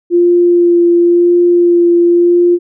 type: tone with vibrato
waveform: sine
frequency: 347.3 Hz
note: F4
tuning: 10 cents flat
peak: -5 dBFS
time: 0.1-2.59 s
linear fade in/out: 50 ms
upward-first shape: sine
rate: 0.95 Hz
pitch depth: 13 cents each way
effects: none